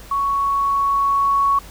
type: tone with level ramp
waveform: sine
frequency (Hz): 1113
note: C#6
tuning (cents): +7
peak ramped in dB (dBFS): -17 to -13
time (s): 0.11-1.59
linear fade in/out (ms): 5
effects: added 50 Hz sine -39 dBFS peak until 1.7 s + pink hiss -42 dBFS RMS until 1.7 s